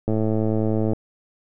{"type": "click train", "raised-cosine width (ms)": 2, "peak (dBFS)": -10, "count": 94, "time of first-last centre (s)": [0.08, 0.933], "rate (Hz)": 109, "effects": []}